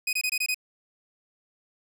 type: tone bursts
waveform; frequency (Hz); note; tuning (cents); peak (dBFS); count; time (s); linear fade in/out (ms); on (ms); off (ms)
sawtooth; 2502; D#7; +9; -21; 6; 0.07-0.545; 5; 60; 23
effects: none